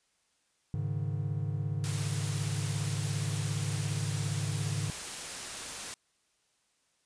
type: chord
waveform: triangle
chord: Ab suspended fourth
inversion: none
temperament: just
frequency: 103.83 / 138.43 / 155.74 Hz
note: Ab2 / Db3 / Eb3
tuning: 0 / -2 / +2 cents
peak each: -32 / -33 / -34 dBFS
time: 0.74-4.9 s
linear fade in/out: 0 ms
type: noise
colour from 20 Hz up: white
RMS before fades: -39 dBFS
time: 1.84-5.94 s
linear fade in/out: 0 ms
effects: white hiss -73 dBFS RMS until 7.05 s + resampled to 22050 Hz